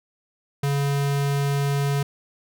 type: tone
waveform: square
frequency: 141 Hz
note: C#3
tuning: 30 cents sharp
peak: -21 dBFS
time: 0.63-2.03 s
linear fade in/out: 5 ms
effects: none